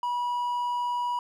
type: tone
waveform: triangle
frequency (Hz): 972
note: B5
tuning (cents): -28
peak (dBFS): -24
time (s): 0.03-1.19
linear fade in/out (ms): 2
effects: none